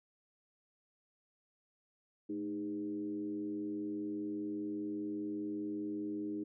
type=tone with frequency modulation; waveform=sine; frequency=310 Hz; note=D#4; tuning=6 cents flat; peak=-36 dBFS; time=2.29-6.44 s; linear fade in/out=10 ms; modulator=95 Hz; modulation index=0.72; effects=none